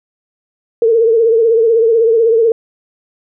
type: tone with vibrato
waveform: sine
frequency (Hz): 455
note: A#4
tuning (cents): -42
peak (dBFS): -7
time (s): 0.82-2.52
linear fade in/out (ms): 2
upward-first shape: triangle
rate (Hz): 16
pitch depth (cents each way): 79
effects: none